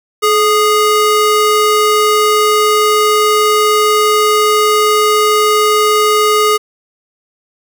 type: ring-modulated tone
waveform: square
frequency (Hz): 830.6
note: G#5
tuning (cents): 0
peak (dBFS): -6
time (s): 0.22-6.58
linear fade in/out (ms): 20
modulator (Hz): 404
effects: none